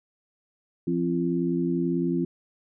sine tone cluster, 172.3 / 263.5 / 341.8 Hz, F3 / C4 / F4, -23 / +12 / -37 cents, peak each -27 dBFS, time 0.87-2.25 s, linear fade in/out 5 ms, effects none

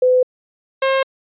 sine / sawtooth tone pair in turn, 506 / 535 Hz, B4 / C5, +42 / +38 cents, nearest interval minor second, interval 96 cents, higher second, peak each -10 dBFS, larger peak neither, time 0.02-0.23 / 0.82-1.03 s, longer neither, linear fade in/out 5 ms, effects resampled to 8000 Hz

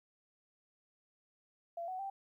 sine tone with pitch steps, 681 / 745 / 783 Hz, F5 / F#5 / G5, -44 / +12 / -2 cents, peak -38 dBFS, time 1.77-2.1 s, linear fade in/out 5 ms, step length 110 ms, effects 13-bit

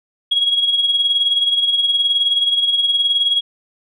sine tone with tremolo, 3310 Hz, G#7, 6 cents flat, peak -10 dBFS, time 0.31-3.41 s, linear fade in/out 10 ms, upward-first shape sine, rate 19 Hz, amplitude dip 60%, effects tanh soft clip ceiling -7 dBFS

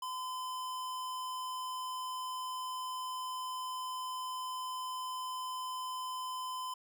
square tone, 1020 Hz, C6, 44 cents flat, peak -38 dBFS, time 0.02-6.74 s, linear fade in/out 5 ms, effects none

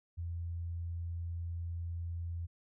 sine tone, 85 Hz, F2, 46 cents flat, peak -36 dBFS, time 0.17-2.47 s, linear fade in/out 20 ms, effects none

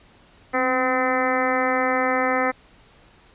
harmonic tone with a mistuned harmonic, 256.1 Hz, C4, 37 cents flat, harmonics 1 / 2 / 3 / 4 / 5 / 6 / 7 / 8 / 9, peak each -27 / -24 / -26 / -30 / -26 / -34 / -28 / -28 / -38 dBFS, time 0.53-2.52 s, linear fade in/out 20 ms, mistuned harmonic 1, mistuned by +47 cents, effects pink hiss -53 dBFS RMS until 3.34 s + resampled to 8000 Hz

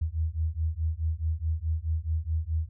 sine beating tone pair, 77.78 / 82.48 Hz, D#2 / E2, 0 / +2 cents, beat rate 4.7 Hz, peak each -29 dBFS, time 0.01-2.69 s, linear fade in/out 10 ms, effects none

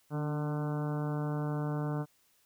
harmonic tone with a mistuned harmonic, 149.6 Hz, D3, 32 cents sharp, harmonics 1 / 2 / 3 / 4 / 5 / 6 / 7 / 8 / 9 / 10, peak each -32 / -38 / -42 / -44 / -46 / -48 / -49 / -50 / -51 / -52 dBFS, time 0.1-2.06 s, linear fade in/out 50 ms, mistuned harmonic 2, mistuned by -38 cents, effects white hiss -69 dBFS RMS until 2.45 s

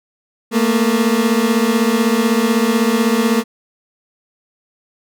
30% pulse beating tone pair, 220 / 236 Hz, A3 / A#3, 0 / +22 cents, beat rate 16 Hz, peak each -13 dBFS, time 0.51-3.44 s, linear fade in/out 50 ms, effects none

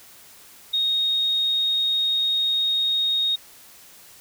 sine tone, 3729 Hz, A#7, in tune, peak -19 dBFS, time 0.73-3.36 s, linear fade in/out 10 ms, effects white hiss -48 dBFS RMS until 4.2 s

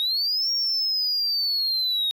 sine linear two-way sweep, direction up then down, 3729 to 5588 to 3729 Hz, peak -19 dBFS, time 0-2.11 s, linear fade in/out 0 ms, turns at 0.51 s, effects tanh soft clip ceiling -20 dBFS

